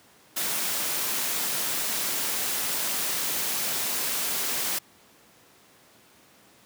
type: noise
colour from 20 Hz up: white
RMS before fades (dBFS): -28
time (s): 0.36-4.79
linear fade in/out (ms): 10
effects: pink hiss -56 dBFS RMS until 6.65 s + high-pass 150 Hz 12 dB/octave